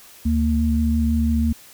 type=tone pair together; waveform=sine; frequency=74.3 / 229 Hz; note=D2 / A#3; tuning=+21 / -31 cents; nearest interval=octave + perfect fifth; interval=1948 cents; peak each=-19 dBFS; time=0.25-1.53 s; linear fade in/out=10 ms; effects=white hiss -46 dBFS RMS until 1.73 s